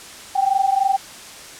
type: tone pair together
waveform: sine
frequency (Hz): 769 / 792.4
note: G5 / G5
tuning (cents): -33 / +18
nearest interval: minor second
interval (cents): 51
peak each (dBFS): -18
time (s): 0.35-0.97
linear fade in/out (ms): 10
effects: white hiss -38 dBFS RMS until 1.59 s + low-pass 9000 Hz 12 dB/octave